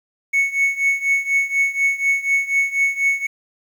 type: tone with tremolo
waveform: triangle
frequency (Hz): 2212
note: C#7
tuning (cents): -4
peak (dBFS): -10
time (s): 0.33-3.27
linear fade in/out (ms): 10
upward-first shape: triangle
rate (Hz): 4.1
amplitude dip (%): 90
effects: tanh soft clip ceiling -6 dBFS + 8-bit